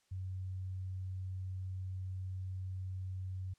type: tone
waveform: sine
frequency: 93.5 Hz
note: F#2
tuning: 19 cents sharp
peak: -38 dBFS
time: 0.11-3.54 s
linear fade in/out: 10 ms
effects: white hiss -75 dBFS RMS until 3.58 s + low-pass 8000 Hz 12 dB/octave